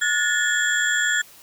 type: tone cluster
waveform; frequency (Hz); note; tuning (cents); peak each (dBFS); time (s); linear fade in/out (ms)
sine; 1450 / 1724 / 1804 / 3346 / 7320; F#6 / A6 / A6 / G#7 / A#8; -35 / -36 / +43 / +12 / -32; -24 / -22 / -27 / -28 / -27; 0.01-1.22; 10
effects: white hiss -48 dBFS RMS until 1.42 s